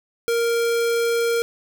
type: tone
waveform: square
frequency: 466.2 Hz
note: A#4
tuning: in tune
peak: -19 dBFS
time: 0.28-1.42 s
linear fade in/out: 0 ms
effects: none